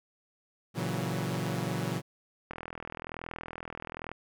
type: chord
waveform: sawtooth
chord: F# dominant seventh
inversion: first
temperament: equal with one note detuned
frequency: 116.54 / 140.2 / 164.81 / 185 Hz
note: A#2 / C#3 / E3 / F#3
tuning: 0 / +20 / 0 / 0 cents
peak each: -32 dBFS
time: 0.74-2.02 s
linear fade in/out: 50 ms
type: click train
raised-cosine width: 0.5 ms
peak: -23 dBFS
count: 67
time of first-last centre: 2.51-4.116 s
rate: 41.1 Hz
effects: none